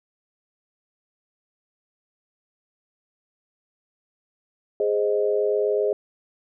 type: chord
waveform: sine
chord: Ab major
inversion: none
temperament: equal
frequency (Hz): 415.3 / 523.3 / 622.3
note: Ab4 / C5 / Eb5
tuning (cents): 0 / 0 / 0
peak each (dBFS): -21 / -26 / -26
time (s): 4.8-5.93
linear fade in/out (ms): 2
effects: none